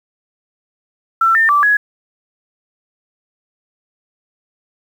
sine tone with pitch steps, 1341 / 1803 / 1164 / 1676 Hz, E6 / A6 / D6 / G#6, +29 / +42 / -16 / +15 cents, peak -9 dBFS, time 1.21-1.77 s, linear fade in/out 5 ms, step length 140 ms, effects 7-bit

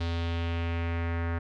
square tone with low-pass filter sweep, 84.3 Hz, E2, 39 cents sharp, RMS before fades -30 dBFS, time 0-1.39 s, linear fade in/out 10 ms, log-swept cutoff 4000 to 1700 Hz, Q 2.3, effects none

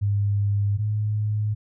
sine tone pair in turn, 101.5 / 105.96 Hz, G#2 / G#2, -39 / +35 cents, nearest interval minor second, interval 74 cents, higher second, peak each -19 / -21 dBFS, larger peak first, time 0.01-0.78 / 0.78-1.55 s, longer neither, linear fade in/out 20 ms, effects none

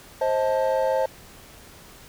triangle chord, A diminished, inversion first, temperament just, 528 / 633.6 / 880 Hz, C5 / Eb5 / A5, +16 / +31 / 0 cents, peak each -20 / -24 / -25 dBFS, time 0.21-1.06 s, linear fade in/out 5 ms, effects pink hiss -47 dBFS RMS until 2.08 s

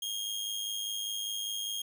sawtooth tone with amplitude modulation, 3245 Hz, G#7, 41 cents flat, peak -28 dBFS, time 0.02-1.82 s, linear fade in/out 5 ms, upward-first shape sine, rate 105 Hz, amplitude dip 50%, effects none

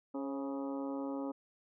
harmonic tone with a mistuned harmonic, 138.59 Hz, C#3, in tune, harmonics 2 / 3 / 4 / 5 / 6 / 7 / 8 / 9, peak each -37 / -47 / -43 / -56 / -49 / -51 / -57 / -53 dBFS, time 0.14-1.32 s, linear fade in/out 10 ms, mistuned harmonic 4, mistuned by -34 cents, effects none

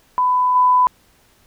sine tone with level steps, 1000 Hz, B5, 21 cents sharp, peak -13 / -10 dBFS, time 0.18-0.87 s, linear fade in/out 0 ms, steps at 0.55 s, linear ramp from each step 10 ms, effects pink hiss -55 dBFS RMS until 1.46 s

